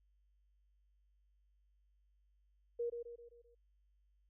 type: tone with echo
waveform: sine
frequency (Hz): 473.4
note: A#4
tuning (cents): +27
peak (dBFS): -35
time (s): 2.79-2.9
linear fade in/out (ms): 10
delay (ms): 130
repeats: 5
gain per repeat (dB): -6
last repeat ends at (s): 3.55
effects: added 50 Hz sine -70 dBFS peak until 4.29 s